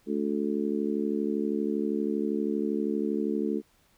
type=harmonic tone; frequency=72.6 Hz; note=D2; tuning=19 cents flat; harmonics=3 / 4 / 5 / 6; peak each=-30 / -31 / -32 / -33 dBFS; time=0.06-3.62 s; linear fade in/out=50 ms; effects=pink hiss -65 dBFS RMS until 3.97 s